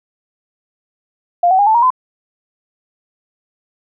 sine tone with pitch steps, 700 / 754.6 / 813.4 / 876.9 / 945.2 / 1019 Hz, F5 / F#5 / G#5 / A5 / A#5 / C6, +4 / +34 / -36 / -6 / +24 / -46 cents, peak -8 dBFS, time 1.43-1.904 s, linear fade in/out 5 ms, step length 79 ms, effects none

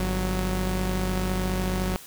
sawtooth tone pair together, 49.76 / 185 Hz, G1 / F#3, +27 / 0 cents, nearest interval octave + major seventh, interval 2273 cents, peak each -23 dBFS, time 0-1.96 s, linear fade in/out 0 ms, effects white hiss -45 dBFS RMS until 2.06 s

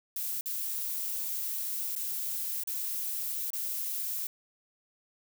violet noise with dropouts, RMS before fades -34 dBFS, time 0.16-4.27 s, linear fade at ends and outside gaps 2 ms, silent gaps 0.41-0.458 / 1.953-1.961 / 2.636-2.673 / 3.504-3.532 s, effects none

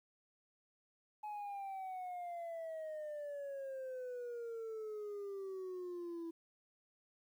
sine exponential sweep, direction down, 850 to 329.6 Hz, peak -39 dBFS, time 1.23-6.31 s, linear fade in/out 10 ms, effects tanh soft clip ceiling -41 dBFS + 12-bit

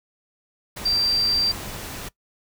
sine tone in noise, 4702 Hz, D8, 1 cent sharp, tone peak -18 dBFS, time 0.85-1.52 s, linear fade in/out 10 ms, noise pink, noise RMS -34 dBFS, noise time 0.76-2.09 s, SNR +13 dB, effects noise-tail reverb RT60 0.1 s tail -20 dB re dry

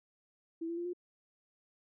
sine tone with pitch steps, 329.6 / 337.9 / 346.4 / 355.1 Hz, E4 / E4 / F4 / F4, 0 / +43 / -14 / +29 cents, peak -35 dBFS, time 0.61-0.934 s, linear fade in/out 10 ms, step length 81 ms, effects none

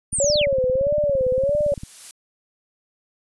sine linear sweep, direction down, 9550 to 1870 Hz, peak -20 dBFS, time 0.12-0.46 s, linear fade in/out 20 ms
click train, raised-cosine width 5 ms, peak -20 dBFS, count 31, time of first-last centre 0.13-1.835 s, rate 17.6 Hz
sine tone with vibrato, 550 Hz, C#5, 14 cents flat, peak -17 dBFS, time 0.2-1.74 s, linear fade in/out 2 ms, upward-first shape sine, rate 1.6 Hz, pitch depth 140 cents each way
blue noise with exponential growth, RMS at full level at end -35 dBFS, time 0.91-2.11 s, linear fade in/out 1 ms, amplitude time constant 260 ms
effects resampled to 24000 Hz

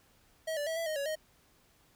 square tone with pitch steps, 640 / 583 / 648 / 664 / 622 / 561 / 624 Hz, D#5 / D5 / E5 / E5 / D#5 / C#5 / D#5, +49 / -13 / -30 / +12 / -1 / +21 / +5 cents, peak -33 dBFS, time 0.47-1.156 s, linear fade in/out 10 ms, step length 98 ms, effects pink hiss -66 dBFS RMS until 1.95 s

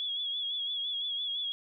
sine tone with vibrato, 3362 Hz, G#7, 20 cents sharp, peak -31 dBFS, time 0-1.52 s, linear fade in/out 0 ms, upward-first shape sine, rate 5.9 Hz, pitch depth 51 cents each way, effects none

